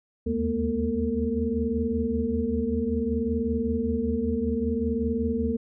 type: tone cluster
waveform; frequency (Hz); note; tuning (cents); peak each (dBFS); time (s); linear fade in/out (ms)
sine; 75.6 / 80.8 / 218.7 / 239.3 / 453.7; D#2 / E2 / A3 / A#3 / A#4; -49 / -34 / -10 / +46 / -47; -34 / -34 / -30 / -27 / -29; 0.26-5.57; 10
effects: none